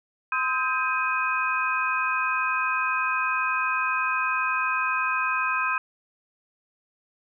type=tone cluster; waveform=sine; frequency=1031 / 1275 / 1587 / 2503 Hz; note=C6 / D#6 / G6 / D#7; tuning=-26 / +42 / +21 / +10 cents; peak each=-28 dBFS; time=0.32-5.78 s; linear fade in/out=2 ms; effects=none